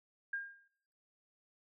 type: tone with exponential decay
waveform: sine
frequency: 1611 Hz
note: G6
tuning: 47 cents sharp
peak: -33 dBFS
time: 0.33-0.68 s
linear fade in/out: 5 ms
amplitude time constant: 76 ms
effects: noise-tail reverb RT60 0.7 s tail -20 dB re dry